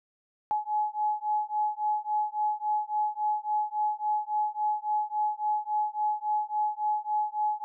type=beating tone pair; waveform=sine; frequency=845 / 848.6 Hz; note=G#5 / G#5; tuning=+30 / +37 cents; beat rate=3.6 Hz; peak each=-29 dBFS; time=0.51-7.64 s; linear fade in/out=0 ms; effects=none